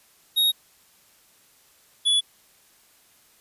square tone pair in turn, 3759 / 3416 Hz, A#7 / G#7, +14 / +48 cents, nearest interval major second, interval 166 cents, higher first, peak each -18 dBFS, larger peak neither, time 0.36-0.52 / 2.05-2.21 s, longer neither, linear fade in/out 20 ms, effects white hiss -58 dBFS RMS until 3.4 s + resampled to 32000 Hz

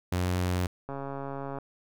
sawtooth tone, 90.2 Hz, F#2, 44 cents flat, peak -22 dBFS, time 0.12-0.67 s, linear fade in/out 5 ms
click train, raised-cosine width 1 ms, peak -23 dBFS, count 97, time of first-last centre 0.89-1.586 s, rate 138 Hz
effects none

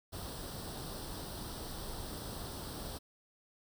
pink noise with comb filter, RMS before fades -43 dBFS, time 0.12-2.99 s, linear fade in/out 20 ms, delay 0.22 ms, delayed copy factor +0.7, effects none

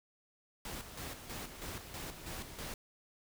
pink noise with tremolo, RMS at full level -43 dBFS, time 0.65-2.74 s, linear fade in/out 2 ms, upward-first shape square, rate 3.1 Hz, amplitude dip 55%, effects none

